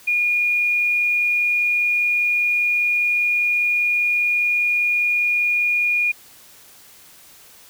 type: tone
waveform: sine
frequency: 2435 Hz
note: D#7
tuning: 38 cents flat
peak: -16 dBFS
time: 0.07-6.12 s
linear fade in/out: 10 ms
effects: white hiss -47 dBFS RMS until 7.69 s